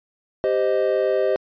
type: chord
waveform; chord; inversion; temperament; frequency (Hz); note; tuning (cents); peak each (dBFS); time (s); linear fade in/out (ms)
triangle; C minor; second; equal with one note detuned; 392 / 520.5 / 622.3; G4 / C5 / Eb5; 0 / -9 / 0; -20; 0.44-1.36; 0
effects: resampled to 11025 Hz